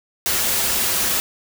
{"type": "noise with comb filter", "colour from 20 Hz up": "white", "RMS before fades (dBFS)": -20, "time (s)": [0.26, 1.2], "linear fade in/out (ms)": 0, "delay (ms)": 6.7, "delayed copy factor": -0.5, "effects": []}